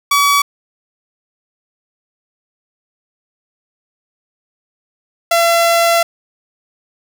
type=tone pair in turn; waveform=sawtooth; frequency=1139 / 677.3 Hz; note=C#6 / E5; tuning=+47 / +47 cents; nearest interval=major sixth; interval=900 cents; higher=first; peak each=-6 dBFS; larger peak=neither; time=0.11-0.42 / 5.31-6.03 s; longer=second; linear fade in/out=5 ms; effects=7-bit